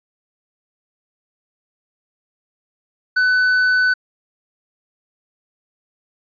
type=tone with hard clipping; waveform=sine; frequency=1500 Hz; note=F#6; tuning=23 cents sharp; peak=-14 dBFS; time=3.16-3.94 s; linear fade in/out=10 ms; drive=4 dB; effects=resampled to 11025 Hz